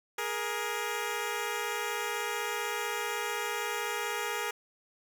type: tone pair together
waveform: 10% pulse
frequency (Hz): 415.3 / 471.1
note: G#4 / A#4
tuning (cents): 0 / +18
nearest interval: major second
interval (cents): 218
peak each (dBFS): -26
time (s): 0.18-4.51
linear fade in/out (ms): 5
effects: none